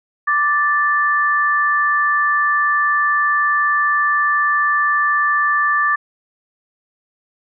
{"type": "tone pair together", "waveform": "sine", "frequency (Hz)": [1174.7, 1760.1], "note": ["D6", "A6"], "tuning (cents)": [0, 0], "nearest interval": "perfect fifth", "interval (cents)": 700, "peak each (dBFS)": -16, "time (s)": [0.27, 5.96], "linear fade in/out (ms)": 10, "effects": []}